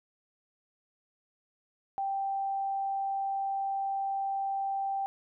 sine tone, 784 Hz, G5, in tune, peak -29 dBFS, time 1.98-5.06 s, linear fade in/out 0 ms, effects none

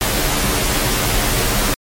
pink noise with comb filter, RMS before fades -17 dBFS, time 0.01-1.74 s, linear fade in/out 0 ms, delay 12 ms, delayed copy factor -0.95, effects MP3 64 kbps

